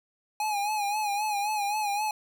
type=tone with vibrato; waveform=square; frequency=832 Hz; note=G#5; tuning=3 cents sharp; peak=-27 dBFS; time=0.4-2.11 s; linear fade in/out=2 ms; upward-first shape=sine; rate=3.8 Hz; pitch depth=64 cents each way; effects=none